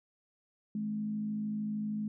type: tone with frequency modulation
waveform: sine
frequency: 212 Hz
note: G#3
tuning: 36 cents sharp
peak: -32 dBFS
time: 0.75-2.08 s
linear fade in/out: 2 ms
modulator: 53.1 Hz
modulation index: 0.36
effects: none